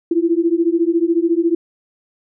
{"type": "beating tone pair", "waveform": "sine", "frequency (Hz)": [329.6, 343.6], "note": ["E4", "F4"], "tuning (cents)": [0, -28], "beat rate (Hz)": 14, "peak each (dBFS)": -16, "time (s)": [0.11, 1.55], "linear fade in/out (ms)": 5, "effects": []}